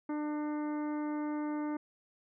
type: harmonic tone with a mistuned harmonic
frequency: 299.2 Hz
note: D4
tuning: 32 cents sharp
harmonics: 1 / 2 / 3 / 4 / 5 / 6 / 7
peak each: -33 / -45 / -44 / -49 / -53 / -58 / -56 dBFS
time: 0.09-1.77 s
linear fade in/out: 5 ms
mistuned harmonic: 6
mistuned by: +20 cents
effects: none